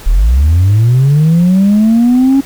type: linear sweep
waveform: sine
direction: up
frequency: 34.65 to 276.5 Hz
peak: -3 dBFS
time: 0.06-2.41 s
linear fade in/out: 10 ms
effects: tanh soft clip ceiling -3 dBFS + pink hiss -33 dBFS RMS until 2.45 s